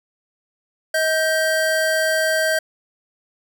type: tone pair together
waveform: square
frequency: 635.3 / 1568 Hz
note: D#5 / G6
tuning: +36 / 0 cents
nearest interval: octave + major third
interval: 1564 cents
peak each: -20 / -21 dBFS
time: 0.94-2.59 s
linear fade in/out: 5 ms
effects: none